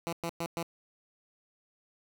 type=tone bursts; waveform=10% pulse; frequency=168.4 Hz; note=E3; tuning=37 cents sharp; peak=-24 dBFS; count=4; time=0.07-0.628 s; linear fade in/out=0 ms; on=57 ms; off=110 ms; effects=none